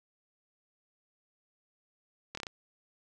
slowing click train, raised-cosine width 0.2 ms, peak -21 dBFS, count 5, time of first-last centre 2.35-2.468 s, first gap 24 ms, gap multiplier 1.14, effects none

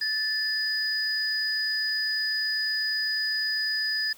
sine tone pair together, 1750 / 4964 Hz, A6 / D#8, -10 / -5 cents, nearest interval octave + tritone, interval 1805 cents, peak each -28 / -27 dBFS, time 0.01-4.13 s, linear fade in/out 5 ms, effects white hiss -52 dBFS RMS until 4.17 s

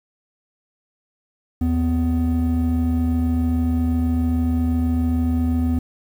triangle tone pair together, 78.75 / 250 Hz, D#2 / B3, +21 / +21 cents, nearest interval octave + minor sixth, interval 2000 cents, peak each -17 dBFS, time 1.61-5.79 s, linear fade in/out 5 ms, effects tanh soft clip ceiling -10 dBFS + 8-bit

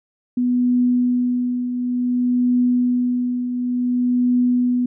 sine tone with tremolo, 246.9 Hz, B3, in tune, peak -13 dBFS, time 0.37-4.86 s, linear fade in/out 5 ms, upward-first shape triangle, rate 0.56 Hz, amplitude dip 60%, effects none

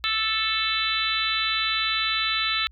harmonic tone, 440 Hz, A4, in tune, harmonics 3 / 4 / 5 / 6 / 7 / 8 / 9, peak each -29 / -32 / -31 / -30 / -33 / -29 / -28 dBFS, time 0.04-2.67 s, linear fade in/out 0 ms, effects added 60 Hz sine -48 dBFS peak until 2.71 s

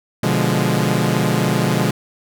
sawtooth chord, B diminished seventh, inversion none, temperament equal, 123.47 / 146.83 / 174.61 / 207.7 Hz, B2 / D3 / F3 / Ab3, 0 / 0 / 0 / 0 cents, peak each -17 dBFS, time 0.23-1.91 s, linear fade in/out 5 ms, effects none

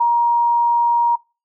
sine tone, 945 Hz, A#5, 23 cents sharp, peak -12 dBFS, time 0-1.16 s, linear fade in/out 10 ms, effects noise-tail reverb RT60 0.3 s tail -24 dB re dry

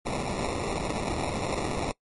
blue noise with sample-and-hold, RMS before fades -30 dBFS, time 0.05-1.92 s, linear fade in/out 10 ms, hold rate 1575 Hz, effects noise-tail reverb RT60 0.1 s tail -21 dB re dry + MP3 48 kbps

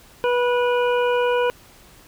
harmonic tone, 488.8 Hz, B4, 18 cents flat, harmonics 1 / 2 / 3 / 5 / 6, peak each -18 / -24 / -28 / -32 / -34 dBFS, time 0.24-1.5 s, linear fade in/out 0 ms, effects pink hiss -49 dBFS RMS until 2.07 s

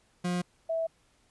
40% pulse / sine tone pair in turn, 177.9 / 654.4 Hz, F3 / E5, +32 / -13 cents, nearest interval octave + major seventh, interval 2255 cents, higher second, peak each -27 dBFS, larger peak neither, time 0.24-0.42 / 0.69-0.87 s, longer neither, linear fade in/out 10 ms, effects pink hiss -67 dBFS RMS until 1.3 s + resampled to 24000 Hz

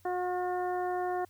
harmonic tone with a mistuned harmonic, 361.2 Hz, F#4, 42 cents flat, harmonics 1 / 2 / 3 / 4 / 5, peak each -33 / -32 / -42 / -45 / -46 dBFS, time 0.05-1.25 s, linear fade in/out 5 ms, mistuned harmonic 4, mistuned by -16 cents, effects added 93 Hz sine -61 dBFS peak until 1.29 s + white hiss -66 dBFS RMS until 1.29 s

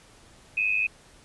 sine tone pair together, 2481 / 2584 Hz, D#7 / E7, -6 / -35 cents, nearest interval minor second, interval 71 cents, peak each -25 dBFS, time 0.57-0.87 s, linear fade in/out 5 ms, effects pink hiss -54 dBFS RMS until 1.24 s + resampled to 24000 Hz

